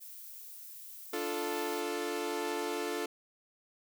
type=noise; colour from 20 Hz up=violet; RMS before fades=-48 dBFS; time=0-1.82 s; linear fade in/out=20 ms
type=chord; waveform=sawtooth; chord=D minor; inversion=none; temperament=equal; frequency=293.7 / 349.2 / 440 Hz; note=D4 / F4 / A4; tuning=0 / 0 / 0 cents; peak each=-36 / -34 / -32 dBFS; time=1.13-3.06 s; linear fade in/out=5 ms
effects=none